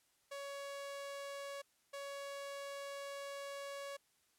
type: tone bursts at uneven times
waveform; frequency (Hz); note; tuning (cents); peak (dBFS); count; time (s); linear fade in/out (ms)
sawtooth; 560; C#5; +18; -40; 2; 0.31-1.62 / 1.93-3.97; 10
effects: white hiss -75 dBFS RMS until 4.38 s + low-pass 12000 Hz 12 dB/octave